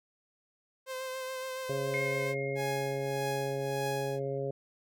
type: tone with vibrato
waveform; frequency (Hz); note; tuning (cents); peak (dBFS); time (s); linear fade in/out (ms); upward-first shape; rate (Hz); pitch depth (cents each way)
sawtooth; 520; C5; -11; -32; 0.86-2.35; 50; sine; 7.1; 20
type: harmonic tone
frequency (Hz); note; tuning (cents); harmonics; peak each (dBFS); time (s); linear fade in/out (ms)
137.2; C#3; -17; 1 / 2 / 3 / 4 / 5; -37 / -45 / -35 / -36 / -46; 1.69-4.51; 5
type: tone with exponential decay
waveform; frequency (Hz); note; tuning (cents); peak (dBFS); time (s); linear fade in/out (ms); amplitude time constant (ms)
sine; 2138; C7; +37; -31; 1.94-4.38; 0; 530
type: tone with tremolo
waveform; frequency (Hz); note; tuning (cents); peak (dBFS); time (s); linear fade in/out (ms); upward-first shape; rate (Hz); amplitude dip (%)
sawtooth; 833; G#5; +5; -30; 2.55-4.2; 50; triangle; 1.7; 75
effects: none